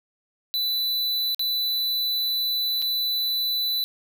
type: tone with dropouts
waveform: square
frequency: 3986 Hz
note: B7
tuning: 15 cents sharp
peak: -23 dBFS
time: 0.54-3.84 s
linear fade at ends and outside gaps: 0 ms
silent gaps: 1.346-1.394 / 2.818-2.823 s
effects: none